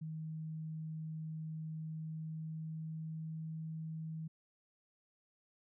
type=tone with pitch glide; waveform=sine; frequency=158 to 159.56 Hz; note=D#3 to D#3; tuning=+27 to +44 cents; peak=-40 dBFS; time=0.01-4.28 s; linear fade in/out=10 ms; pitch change=+17 cents; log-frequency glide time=1.71-3.57 s; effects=none